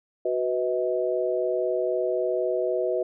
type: chord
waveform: sine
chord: B major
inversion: second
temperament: equal with one note detuned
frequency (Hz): 370 / 493.9 / 636.4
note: F#4 / B4 / D#5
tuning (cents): 0 / 0 / +39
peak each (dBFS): -27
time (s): 0.25-3.03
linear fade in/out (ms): 5
effects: none